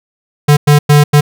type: tone bursts at uneven times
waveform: square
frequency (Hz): 146.83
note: D3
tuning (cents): 0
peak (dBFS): -4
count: 4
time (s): 0.48-0.57 / 0.67-0.79 / 0.89-1.04 / 1.13-1.21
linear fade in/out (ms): 10
effects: none